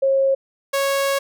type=tone pair in turn; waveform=sine / sawtooth; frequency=541 / 552 Hz; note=C#5 / C#5; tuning=-42 / -7 cents; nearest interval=unison; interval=35 cents; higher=second; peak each=-14 dBFS; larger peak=neither; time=0.02-0.35 / 0.73-1.19 s; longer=second; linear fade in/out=10 ms; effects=none